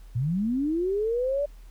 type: linear sweep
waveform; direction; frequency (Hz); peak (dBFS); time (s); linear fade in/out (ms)
sine; up; 109.6 to 587.3; -23; 0.15-1.46; 10
effects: added 40 Hz sine -43 dBFS peak until 1.7 s + pink hiss -61 dBFS RMS until 1.7 s

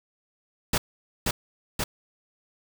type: noise with echo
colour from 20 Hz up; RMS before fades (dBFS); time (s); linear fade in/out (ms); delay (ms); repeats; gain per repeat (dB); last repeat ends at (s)
pink; -23; 0.73-0.78; 5; 530; 2; -2; 1.84
effects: none

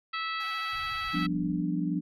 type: harmonic tone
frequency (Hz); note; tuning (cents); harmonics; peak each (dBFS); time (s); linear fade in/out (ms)
654; E5; -14; 2 / 3 / 4 / 5 / 6 / 7; -33 / -37 / -39 / -41 / -43 / -44; 0.13-1.27; 10
type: tone with vibrato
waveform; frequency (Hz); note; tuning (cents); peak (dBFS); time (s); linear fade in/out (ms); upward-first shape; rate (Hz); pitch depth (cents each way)
10% pulse; 787; G5; +7; -39; 0.4-1.26; 2; sine; 14; 110
type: low-pass noise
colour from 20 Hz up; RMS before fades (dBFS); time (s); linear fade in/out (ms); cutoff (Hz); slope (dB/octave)
pink; -49; 0.7-1.63; 50; 130; 24
type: chord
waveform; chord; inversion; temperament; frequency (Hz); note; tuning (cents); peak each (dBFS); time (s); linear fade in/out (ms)
sine; G dominant seventh; third; equal; 174.61 / 196 / 246.9 / 293.7; F3 / G3 / B3 / D4; 0 / 0 / 0 / 0; -30 / -35 / -36 / -31; 1.13-2.01; 20
effects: none

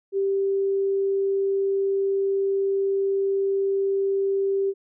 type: tone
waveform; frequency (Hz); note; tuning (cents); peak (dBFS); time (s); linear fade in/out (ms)
sine; 392; G4; 0; -20; 0.12-4.74; 50
effects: none

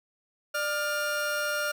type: tone pair together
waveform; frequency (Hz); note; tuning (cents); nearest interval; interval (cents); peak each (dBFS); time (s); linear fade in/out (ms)
40% pulse; 594 / 1412.8; D5 / F6; +20 / +20; octave + minor third; 1500; -31 / -28; 0.54-1.72; 10
effects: none

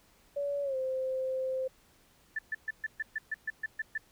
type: tone with pitch glide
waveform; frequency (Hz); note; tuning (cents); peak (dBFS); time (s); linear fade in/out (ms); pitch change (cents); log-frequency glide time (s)
sine; 569 to 521.8; C#5 to C5; +45 to -5; -30; 0.36-1.68; 10; -150; 0.63-0.76
type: tone bursts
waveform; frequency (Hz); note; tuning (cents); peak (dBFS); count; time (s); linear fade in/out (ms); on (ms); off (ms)
sine; 1760; A6; 0; -30; 11; 2.36-3.979; 5; 29; 130
effects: pink hiss -64 dBFS RMS until 4.11 s

